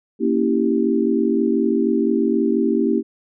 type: chord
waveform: sine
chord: A# diminished seventh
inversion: none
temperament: equal with one note detuned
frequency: 233.1 / 277.2 / 326 / 392 Hz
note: A#3 / C#4 / E4 / G4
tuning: 0 / 0 / -19 / 0 cents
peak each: -20 / -22 / -21 / -21 dBFS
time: 0.19-3.03 s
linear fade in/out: 50 ms
effects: none